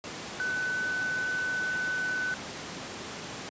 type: tone in noise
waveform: sine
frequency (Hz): 1503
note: F#6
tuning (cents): +27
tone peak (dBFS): -28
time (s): 0.4-2.34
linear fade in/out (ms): 0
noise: pink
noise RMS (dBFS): -38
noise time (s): 0.04-3.49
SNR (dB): +7
effects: high-pass 150 Hz 12 dB/octave + resampled to 16000 Hz